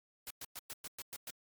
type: noise bursts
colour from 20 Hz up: white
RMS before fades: -44 dBFS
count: 8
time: 0.27-1.304 s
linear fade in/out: 0 ms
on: 33 ms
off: 110 ms
effects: MP3 96 kbps